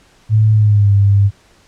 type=tone with pitch glide; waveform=sine; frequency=108.4 to 99.98 Hz; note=A2 to G2; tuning=-25 to +35 cents; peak=-7 dBFS; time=0.29-1.31 s; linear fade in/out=50 ms; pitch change=-140 cents; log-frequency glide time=0.52-0.93 s; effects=pink hiss -50 dBFS RMS until 1.67 s + low-pass 8000 Hz 12 dB/octave